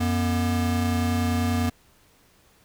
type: tone pair together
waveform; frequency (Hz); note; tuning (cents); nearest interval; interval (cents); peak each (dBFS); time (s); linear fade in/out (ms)
square; 90.3 / 240.6; F#2 / B3; -42 / -45; octave + perfect fourth; 1697; -25; 0-1.7; 10
effects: pink hiss -59 dBFS RMS until 2.64 s